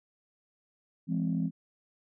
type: chord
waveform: sine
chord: E augmented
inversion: none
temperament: equal with one note detuned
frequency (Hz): 168.47 / 207.7 / 261.6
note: E3 / G#3 / B#3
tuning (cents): +38 / 0 / 0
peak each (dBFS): -29 / -33 / -32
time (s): 1.07-1.51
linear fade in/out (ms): 50
effects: tanh soft clip ceiling -19 dBFS